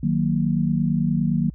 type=chord; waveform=sine; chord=D# minor; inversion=none; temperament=equal; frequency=155.56 / 185 / 233.1 Hz; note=D#3 / F#3 / A#3; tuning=0 / 0 / 0 cents; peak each=-22 / -23 / -23 dBFS; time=0.03-1.5 s; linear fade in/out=5 ms; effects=added 60 Hz sine -38 dBFS peak until 1.54 s